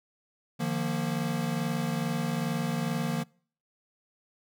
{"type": "chord", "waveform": "square", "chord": "Eb suspended second", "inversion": "none", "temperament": "equal with one note detuned", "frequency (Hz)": [152.27, 174.61, 233.1], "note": ["Eb3", "F3", "Bb3"], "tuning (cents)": [-37, 0, 0], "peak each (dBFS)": -33, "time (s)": [0.59, 3.24], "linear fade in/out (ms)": 20, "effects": ["noise-tail reverb RT60 0.5 s tail -26 dB re dry"]}